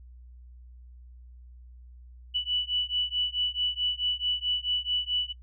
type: beating tone pair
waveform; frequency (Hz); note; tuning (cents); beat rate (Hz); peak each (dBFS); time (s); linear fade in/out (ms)
sine; 2960 / 2964.6; F#7 / F#7; 0 / +3; 4.6; -29; 2.34-5.33; 20
effects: noise-tail reverb RT60 0.1 s tail -22 dB re dry + added 61 Hz sine -46 dBFS peak until 5.42 s